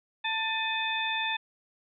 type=harmonic tone with a mistuned harmonic; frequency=888 Hz; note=A5; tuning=16 cents sharp; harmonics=1 / 2 / 3 / 4; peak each=-33 / -33 / -33 / -33 dBFS; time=0.24-1.37 s; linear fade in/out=10 ms; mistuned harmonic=3; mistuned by=-94 cents; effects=none